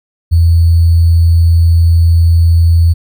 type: tone with sample-and-hold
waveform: sine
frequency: 83.7 Hz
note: E2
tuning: 27 cents sharp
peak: -4 dBFS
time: 0.31-2.94 s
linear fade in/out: 20 ms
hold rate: 4410 Hz
effects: none